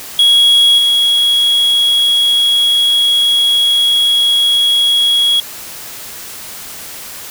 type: tone with level steps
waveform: triangle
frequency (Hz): 3322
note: G#7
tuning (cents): 0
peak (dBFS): -4 / -7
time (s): 0.19-5.4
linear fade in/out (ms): 2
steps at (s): 0.78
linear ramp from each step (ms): 5
effects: white hiss -29 dBFS RMS until 7.3 s